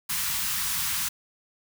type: band-stop noise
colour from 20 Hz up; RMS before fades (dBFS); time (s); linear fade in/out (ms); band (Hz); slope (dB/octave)
white; -28; 0.09-1.09; 10; 210 to 900; 48
effects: none